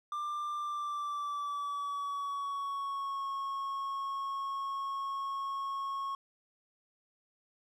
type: tone with pitch glide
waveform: triangle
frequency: 1188 to 1095.7 Hz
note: D6 to C#6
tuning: +20 to -20 cents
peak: -32 dBFS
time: 0.12-6.15 s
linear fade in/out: 2 ms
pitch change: -140 cents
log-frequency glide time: 0.55-3.27 s
effects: none